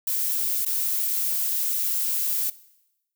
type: noise with dropouts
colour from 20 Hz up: violet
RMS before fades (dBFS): -25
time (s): 0.07-2.5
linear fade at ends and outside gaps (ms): 5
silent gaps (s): 0.651-0.661
effects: noise-tail reverb RT60 0.9 s tail -19 dB re dry